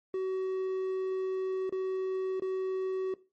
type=tone with dropouts; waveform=triangle; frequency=377.2 Hz; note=F#4; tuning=33 cents sharp; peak=-27 dBFS; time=0.14-3.14 s; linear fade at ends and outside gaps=2 ms; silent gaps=1.695-1.724 / 2.398-2.421 s; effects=noise-tail reverb RT60 0.3 s tail -18 dB re dry + MP3 32 kbps